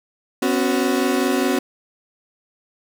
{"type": "chord", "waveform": "35% pulse", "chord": "B suspended second", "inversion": "none", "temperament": "equal with one note detuned", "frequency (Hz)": [252.3, 277.2, 370], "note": ["B3", "C#4", "F#4"], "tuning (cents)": [37, 0, 0], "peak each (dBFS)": -20, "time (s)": [0.42, 1.59], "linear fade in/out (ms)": 5, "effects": []}